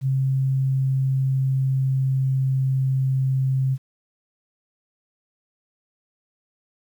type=tone with pitch glide; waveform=sine; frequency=133.5 to 132.5 Hz; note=C3 to C3; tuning=+35 to +22 cents; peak=-18 dBFS; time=0.01-3.78 s; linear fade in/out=50 ms; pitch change=-13 cents; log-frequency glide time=0.46-3.21 s; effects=9-bit